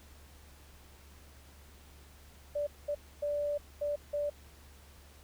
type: tone bursts at uneven times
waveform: sine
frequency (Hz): 584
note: D5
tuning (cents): -10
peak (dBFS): -30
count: 5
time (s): 2.55-2.67 / 2.88-2.95 / 3.22-3.58 / 3.81-3.96 / 4.13-4.3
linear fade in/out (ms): 10
effects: added 71 Hz sine -55 dBFS peak until 5.23 s + pink hiss -59 dBFS RMS until 5.23 s